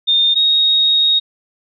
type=tone pair in turn; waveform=sine; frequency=3638 / 3751 Hz; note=A#7 / A#7; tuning=-43 / +10 cents; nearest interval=minor second; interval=53 cents; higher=second; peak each=-10 dBFS; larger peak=neither; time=0.07-0.35 / 0.35-1.2 s; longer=second; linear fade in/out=20 ms; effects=none